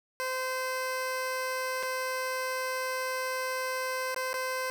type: tone with dropouts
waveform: 15% pulse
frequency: 516 Hz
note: C5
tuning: 24 cents flat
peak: -24 dBFS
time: 0.2-4.7 s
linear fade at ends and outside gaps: 0 ms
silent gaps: 1.828-1.832 / 4.145-4.162 / 4.331-4.341 s
effects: none